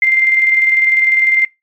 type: tone with tremolo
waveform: sine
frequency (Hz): 2093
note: C7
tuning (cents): 0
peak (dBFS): -7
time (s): 0.02-1.45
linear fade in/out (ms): 2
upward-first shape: square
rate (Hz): 20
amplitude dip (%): 35
effects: noise-tail reverb RT60 0.2 s tail -22 dB re dry + MP3 96 kbps